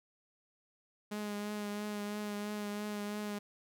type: tone with vibrato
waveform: sawtooth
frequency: 207.7 Hz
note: G#3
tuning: in tune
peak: -33 dBFS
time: 1.11-3.39 s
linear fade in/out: 10 ms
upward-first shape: triangle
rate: 3 Hz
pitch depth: 25 cents each way
effects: none